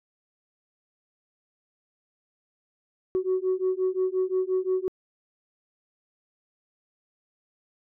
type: beating tone pair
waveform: sine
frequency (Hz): 370 / 375.7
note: F#4 / F#4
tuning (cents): 0 / +26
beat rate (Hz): 5.7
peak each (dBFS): -25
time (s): 3.15-4.88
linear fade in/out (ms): 0
effects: tanh soft clip ceiling -18 dBFS